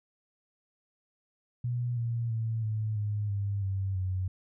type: tone with pitch steps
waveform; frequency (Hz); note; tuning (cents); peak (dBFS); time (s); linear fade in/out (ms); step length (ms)
sine; 121.5 / 116.96 / 112.58 / 108.37 / 104.32 / 100.41 / 96.66 / 93.04; B2 / A#2 / A2 / A2 / G#2 / G2 / G2 / F#2; -28 / +6 / +40 / -26 / +8 / +42 / -24 / +10; -28; 1.64-4.28; 5; 330
effects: none